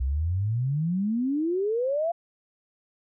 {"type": "exponential sweep", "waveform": "sine", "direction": "up", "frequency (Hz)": [61.74, 698.5], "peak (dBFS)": -23, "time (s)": [0, 2.12], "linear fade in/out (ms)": 10, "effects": []}